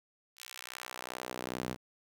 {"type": "tone with high-pass filter sweep", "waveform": "sawtooth", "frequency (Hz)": 62.5, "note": "B1", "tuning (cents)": 21, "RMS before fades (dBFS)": -42, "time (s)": [0.36, 1.77], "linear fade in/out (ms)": 50, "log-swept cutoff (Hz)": [3300, 160], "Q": 0.82, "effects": ["10-bit"]}